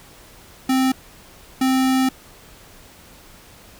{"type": "tone bursts at uneven times", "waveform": "square", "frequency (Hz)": 261.6, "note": "C4", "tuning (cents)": 0, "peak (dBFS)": -16, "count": 2, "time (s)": [[0.69, 0.92], [1.61, 2.09]], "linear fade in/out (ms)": 5, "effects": ["pink hiss -46 dBFS RMS until 3.79 s"]}